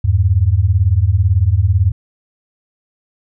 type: beating tone pair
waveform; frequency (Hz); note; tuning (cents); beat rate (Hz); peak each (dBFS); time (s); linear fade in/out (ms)
sine; 83.4 / 101.4; E2 / G#2; +21 / -41; 18; -13 / -12; 0.04-1.92; 10
effects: none